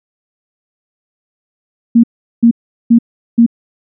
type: tone bursts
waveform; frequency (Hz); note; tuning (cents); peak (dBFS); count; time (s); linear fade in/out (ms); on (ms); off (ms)
sine; 233.1; A#3; 0; -3; 4; 1.95-3.464; 10; 86; 390
effects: none